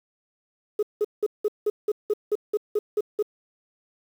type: tone bursts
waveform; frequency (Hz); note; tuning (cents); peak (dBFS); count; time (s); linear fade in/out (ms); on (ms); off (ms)
sine; 420; G#4; +19; -18; 12; 0.79-3.226; 5; 38; 180
effects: tanh soft clip ceiling -16 dBFS + 8-bit